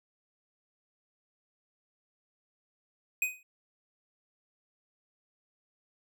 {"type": "tone with exponential decay", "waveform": "square", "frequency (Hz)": 2500, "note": "D#7", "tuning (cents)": 8, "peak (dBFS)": -24, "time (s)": [3.22, 3.43], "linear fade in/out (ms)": 2, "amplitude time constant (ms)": 45, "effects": []}